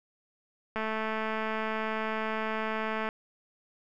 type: click train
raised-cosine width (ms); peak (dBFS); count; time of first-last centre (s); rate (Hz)
0.5; -18; 511; 0.76-3.089; 219
effects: none